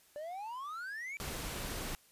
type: exponential sweep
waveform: triangle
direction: up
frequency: 576 to 2349 Hz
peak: -38 dBFS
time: 0.16-1.17 s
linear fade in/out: 0 ms
type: noise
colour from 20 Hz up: pink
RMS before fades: -40 dBFS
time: 1.2-1.95 s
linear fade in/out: 0 ms
effects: white hiss -65 dBFS RMS until 2.11 s + resampled to 32000 Hz